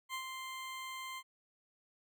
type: tone with ADSR envelope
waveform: 20% pulse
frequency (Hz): 1046.5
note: C6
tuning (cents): 0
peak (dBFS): -32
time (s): 0.09-1.23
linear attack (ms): 50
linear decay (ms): 84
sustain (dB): -5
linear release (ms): 52
effects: none